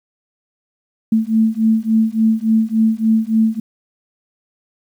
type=beating tone pair; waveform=sine; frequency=220 / 223.5 Hz; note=A3 / A3; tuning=0 / +27 cents; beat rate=3.5 Hz; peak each=-15 dBFS; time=1.12-3.6 s; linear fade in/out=5 ms; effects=8-bit